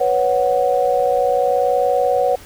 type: chord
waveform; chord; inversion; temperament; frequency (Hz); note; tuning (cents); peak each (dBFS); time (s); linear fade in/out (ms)
sine; B suspended second; none; equal; 493.9 / 554.4 / 740; B4 / C#5 / F#5; 0 / 0 / 0; -18; 0-2.36; 10
effects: pink hiss -41 dBFS RMS until 2.45 s